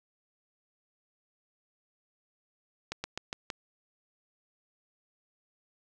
slowing click train, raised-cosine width 0.2 ms, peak -17 dBFS, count 5, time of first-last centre 2.92-3.502 s, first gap 120 ms, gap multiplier 1.13, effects none

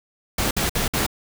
pink noise bursts, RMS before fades -22 dBFS, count 4, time 0.38-1.065 s, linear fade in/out 5 ms, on 130 ms, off 55 ms, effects none

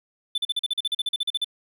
triangle tone bursts, 3520 Hz, A7, in tune, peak -20 dBFS, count 16, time 0.35-1.445 s, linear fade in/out 5 ms, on 30 ms, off 41 ms, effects none

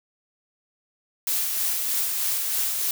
blue noise with tremolo, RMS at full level -24 dBFS, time 1.27-2.91 s, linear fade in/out 2 ms, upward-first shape sine, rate 3.2 Hz, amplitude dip 30%, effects none

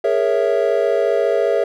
triangle chord, A# half-diminished seventh, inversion third, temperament equal with one note detuned, 411.7 / 466.2 / 554.4 / 659.3 Hz, G#4 / A#4 / C#5 / E5, -15 / 0 / 0 / 0 cents, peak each -18 dBFS, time 0.04-1.64 s, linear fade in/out 5 ms, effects none

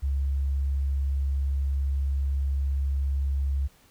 sine tone, 68.8 Hz, C#2, 12 cents flat, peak -23 dBFS, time 0.02-3.68 s, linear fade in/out 20 ms, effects pink hiss -59 dBFS RMS until 3.9 s

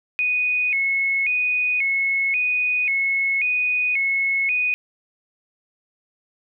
sine tone with vibrato, 2330 Hz, D7, 14 cents flat, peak -18 dBFS, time 0.19-4.74 s, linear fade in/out 0 ms, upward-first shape square, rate 0.93 Hz, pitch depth 110 cents each way, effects none

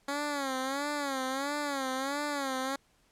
10% pulse tone with vibrato, 276.7 Hz, C#4, 3 cents flat, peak -23 dBFS, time 0.08-2.76 s, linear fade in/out 5 ms, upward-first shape sine, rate 1.5 Hz, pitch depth 110 cents each way, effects pink hiss -68 dBFS RMS until 3.11 s + low-pass 11000 Hz 12 dB/octave

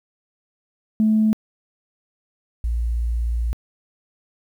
sine tone pair in turn, 217.2 / 58.16 Hz, A3 / A#1, -22 / -3 cents, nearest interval octave + major seventh, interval 2281 cents, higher first, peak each -13 / -19 dBFS, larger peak first, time 1-1.33 / 2.64-3.53 s, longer second, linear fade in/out 0 ms, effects tanh soft clip ceiling -9 dBFS + 9-bit

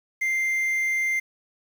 triangle tone with quantisation, 2093 Hz, C7, in tune, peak -20 dBFS, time 0.21-1.2 s, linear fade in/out 10 ms, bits 8, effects none

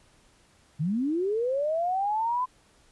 sine linear sweep, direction up, 138.59 to 1024 Hz, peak -24 dBFS, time 0.79-2.46 s, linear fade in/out 20 ms, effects pink hiss -61 dBFS RMS until 2.91 s + resampled to 24000 Hz

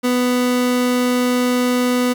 30% pulse tone, 248.1 Hz, B3, 8 cents sharp, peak -12 dBFS, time 0.03-2.14 s, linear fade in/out 20 ms, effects 7-bit

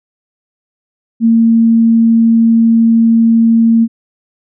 sine tone, 228.2 Hz, A#3, 37 cents flat, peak -5 dBFS, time 1.2-3.88 s, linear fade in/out 50 ms, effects none

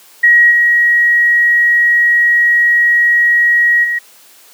sine tone with level steps, 1900 Hz, A#6, 33 cents sharp, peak -4 / -7 / -13 dBFS, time 0.23-3.99 s, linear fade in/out 10 ms, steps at 0.5 / 3.83 s, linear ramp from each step 20 ms, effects white hiss -43 dBFS RMS until 4.53 s + high-pass 300 Hz 12 dB/octave

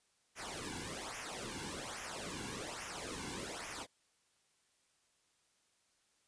pink noise with flanger, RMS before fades -44 dBFS, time 0.35-3.87 s, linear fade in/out 50 ms, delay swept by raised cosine 0.23 to 1.63 ms, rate 1.2 Hz, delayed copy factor -0.8, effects white hiss -75 dBFS RMS until 6.27 s + resampled to 22050 Hz

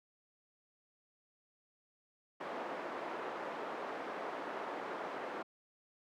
pink band-pass noise, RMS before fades -42 dBFS, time 2.4-5.43 s, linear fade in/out 10 ms, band 390 to 1300 Hz, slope 12 dB/octave, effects high-pass 200 Hz 12 dB/octave

